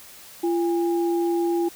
sine tone pair together, 342.2 / 814 Hz, F4 / G#5, -35 / -35 cents, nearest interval octave + minor third, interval 1500 cents, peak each -20 / -30 dBFS, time 0.43-1.69 s, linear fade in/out 10 ms, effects white hiss -45 dBFS RMS until 1.75 s

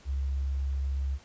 sine tone, 68.2 Hz, C#2, 28 cents flat, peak -27 dBFS, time 0.05-1.19 s, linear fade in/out 50 ms, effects pink hiss -56 dBFS RMS until 1.24 s + resampled to 16000 Hz

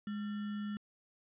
sine tone with sample-and-hold, 207.7 Hz, G#3, in tune, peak -36 dBFS, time 0.07-0.77 s, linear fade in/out 2 ms, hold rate 1575 Hz, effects resampled to 8000 Hz

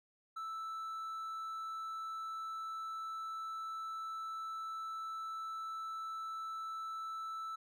triangle tone, 1318.5 Hz, E6, in tune, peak -38 dBFS, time 0.36-7.56 s, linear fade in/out 10 ms, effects none

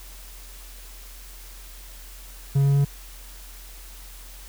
triangle tone with pitch steps, 138.59 / 139.8 / 141.01 Hz, C#3 / C#3 / C#3, 0 / +15 / +30 cents, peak -14 dBFS, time 2.55-2.85 s, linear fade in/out 10 ms, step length 100 ms, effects added 43 Hz sine -41 dBFS peak until 4.48 s + white hiss -46 dBFS RMS until 4.48 s

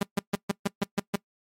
sawtooth tone bursts, 200 Hz, G3, 35 cents sharp, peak -18 dBFS, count 8, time 0.01-1.158 s, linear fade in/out 5 ms, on 21 ms, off 140 ms, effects noise-tail reverb RT60 0.1 s tail -22 dB re dry + MP3 64 kbps

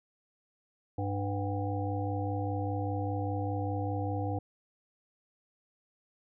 harmonic tone with a mistuned harmonic, 99.7 Hz, G2, 30 cents sharp, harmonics 1 / 3 / 5 / 7 / 8, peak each -32 / -37 / -39 / -40 / -41 dBFS, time 0.98-4.39 s, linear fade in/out 5 ms, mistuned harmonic 7, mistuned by +84 cents, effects none

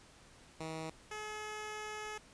10% pulse tone pair in turn, 159.7 / 426.3 Hz, D#3 / G#4, +45 / +45 cents, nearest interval octave + perfect fourth, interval 1700 cents, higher second, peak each -32 / -33 dBFS, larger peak first, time 0.6-0.9 / 1.11-2.18 s, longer second, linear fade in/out 5 ms, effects pink hiss -60 dBFS RMS until 2.33 s + resampled to 22050 Hz

